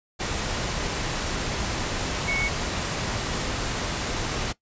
sine tone in noise, 2217 Hz, C#7, in tune, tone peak -24 dBFS, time 2.27-2.49 s, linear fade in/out 20 ms, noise pink, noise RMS -28 dBFS, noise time 0.19-4.53 s, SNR +1 dB, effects noise-tail reverb RT60 0.1 s tail -18 dB re dry + resampled to 16000 Hz

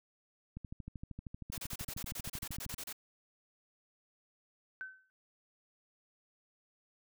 click train, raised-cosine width 5 ms, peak -31 dBFS, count 29, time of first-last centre 0.57-2.741 s, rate 12.9 Hz
white noise bursts, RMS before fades -43 dBFS, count 16, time 1.52-2.928 s, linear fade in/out 5 ms, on 58 ms, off 32 ms
sine tone with exponential decay, 1528 Hz, G6, 45 cents flat, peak -37 dBFS, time 4.81-5.1 s, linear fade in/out 0 ms, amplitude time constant 62 ms
effects none

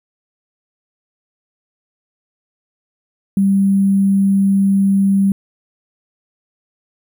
sine tone with sample-and-hold, 196 Hz, G3, in tune, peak -10 dBFS, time 3.37-5.32 s, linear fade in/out 2 ms, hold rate 11025 Hz, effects none

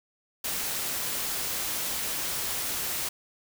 white noise, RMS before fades -31 dBFS, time 0.44-3.09 s, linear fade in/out 5 ms, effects none

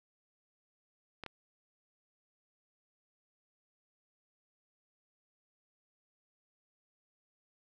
clicks, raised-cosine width 0.3 ms, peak -26 dBFS, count 2, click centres 1.237 / 1.263 s, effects none

